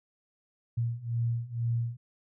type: beating tone pair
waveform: sine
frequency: 116.1 / 118.2 Hz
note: A#2 / A#2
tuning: -7 / +24 cents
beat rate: 2.1 Hz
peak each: -32 / -30 dBFS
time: 0.77-1.97 s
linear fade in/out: 10 ms
effects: none